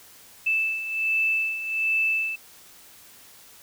sine beating tone pair, 2635 / 2636.3 Hz, E7 / E7, -1 / 0 cents, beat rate 1.3 Hz, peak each -29 / -23 dBFS, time 0.46-2.36 s, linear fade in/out 10 ms, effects white hiss -50 dBFS RMS until 3.62 s

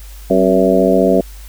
harmonic tone with a mistuned harmonic, 94.7 Hz, F#2, 41 cents sharp, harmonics 2 / 3 / 4 / 5 / 6 / 7, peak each -16 / -16 / -16 / -16 / -16 / -16 dBFS, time 0.3-1.21 s, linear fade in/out 5 ms, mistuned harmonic 3, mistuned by -78 cents, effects added 50 Hz sine -31 dBFS peak until 1.48 s + white hiss -42 dBFS RMS until 1.48 s

